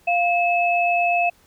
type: tone pair together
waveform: sine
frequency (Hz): 698 / 2595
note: F5 / E7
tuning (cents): -1 / -28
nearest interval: octave + major seventh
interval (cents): 2273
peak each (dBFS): -18 / -21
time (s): 0.07-1.3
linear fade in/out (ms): 10
effects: pink hiss -57 dBFS RMS until 1.46 s